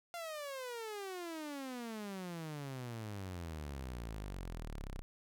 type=exponential sweep; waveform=sawtooth; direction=down; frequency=698.5 to 30.53 Hz; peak=-38 dBFS; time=0.14-5.02 s; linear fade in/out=0 ms; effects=none